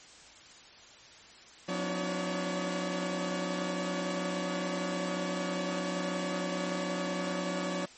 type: tone cluster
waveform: sawtooth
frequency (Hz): 180.4 / 253.2 / 289.3 / 314.5 / 568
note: F#3 / B3 / D4 / D#4 / C#5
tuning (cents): -44 / +43 / -26 / +19 / +42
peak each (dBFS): -31 / -38 / -37 / -38 / -32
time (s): 1.68-7.86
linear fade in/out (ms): 10
effects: white hiss -53 dBFS RMS until 7.97 s + MP3 32 kbps